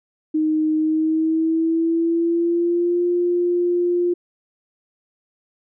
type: tone with pitch glide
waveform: sine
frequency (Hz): 311.1 to 351.2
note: D#4 to F4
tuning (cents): 0 to +10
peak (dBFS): -16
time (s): 0.34-4.14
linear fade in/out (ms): 10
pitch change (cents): +210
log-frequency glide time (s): 0.75-3.04
effects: none